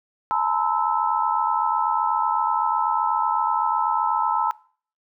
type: tone cluster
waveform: sine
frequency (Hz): 858 / 926 / 1019 / 1309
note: A5 / A#5 / C6 / E6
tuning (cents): -44 / -12 / -46 / -13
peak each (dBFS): -25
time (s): 0.31-4.51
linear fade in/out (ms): 0
effects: noise-tail reverb RT60 0.5 s tail -23 dB re dry

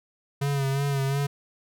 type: tone with vibrato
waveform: square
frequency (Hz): 138.59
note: C#3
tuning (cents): 0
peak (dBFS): -24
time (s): 0.41-1.27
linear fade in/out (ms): 10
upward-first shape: sine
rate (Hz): 2.8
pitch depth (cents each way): 43
effects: none

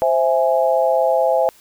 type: chord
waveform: sine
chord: C augmented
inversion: none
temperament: equal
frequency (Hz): 523.3 / 659.3 / 830.6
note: C5 / E5 / G#5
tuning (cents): 0 / 0 / 0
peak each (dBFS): -17 / -17 / -20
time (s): 0.02-1.49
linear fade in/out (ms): 0
effects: white hiss -50 dBFS RMS until 1.6 s

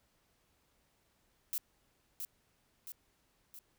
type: noise with echo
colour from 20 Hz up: violet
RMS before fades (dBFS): -36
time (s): 1.53-1.58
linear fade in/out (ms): 0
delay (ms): 670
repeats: 3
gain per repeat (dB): -5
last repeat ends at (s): 3.59
effects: pink hiss -74 dBFS RMS until 3.78 s

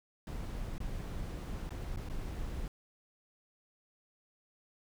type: noise with dropouts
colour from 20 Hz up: brown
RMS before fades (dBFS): -39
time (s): 0.27-2.68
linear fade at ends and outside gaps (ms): 1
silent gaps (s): 0.781-0.803 / 1.693-1.706 / 1.961-1.972 / 2.088-2.098
effects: none

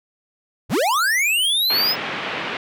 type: linear sweep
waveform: square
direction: up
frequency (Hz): 58.8 to 5220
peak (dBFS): -17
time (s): 0.69-1.96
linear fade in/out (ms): 50
type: band-pass noise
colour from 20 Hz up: white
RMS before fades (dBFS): -27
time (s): 1.7-2.57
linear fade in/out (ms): 2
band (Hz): 130 to 2900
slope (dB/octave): 24
effects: none

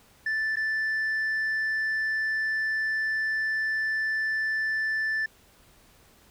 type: tone with dropouts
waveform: sine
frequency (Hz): 1760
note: A6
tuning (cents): 0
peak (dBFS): -22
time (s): 0.26-5.26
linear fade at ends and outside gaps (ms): 5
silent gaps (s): 0.558-0.568
effects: tanh soft clip ceiling -24 dBFS + pink hiss -58 dBFS RMS until 6.3 s

